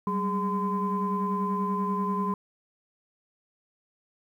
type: tone cluster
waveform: sine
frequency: 191.1 / 201.4 / 413.2 / 1024 Hz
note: G3 / G3 / G#4 / C6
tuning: -44 / +47 / -9 / -38 cents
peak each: -28 / -36 / -34 / -28 dBFS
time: 0.07-2.34 s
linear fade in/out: 2 ms
effects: tanh soft clip ceiling -17 dBFS + 10-bit